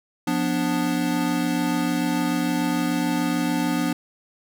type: chord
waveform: square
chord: B diminished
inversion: second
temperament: equal with one note detuned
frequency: 176.64 / 246.9 / 293.7 Hz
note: F3 / B3 / D4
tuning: +20 / 0 / 0 cents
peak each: -28 / -26 / -25 dBFS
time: 0.27-3.93 s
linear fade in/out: 5 ms
effects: none